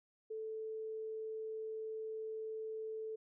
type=tone; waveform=sine; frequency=439.2 Hz; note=A4; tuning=3 cents flat; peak=-40 dBFS; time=0.3-3.16 s; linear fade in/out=10 ms; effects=none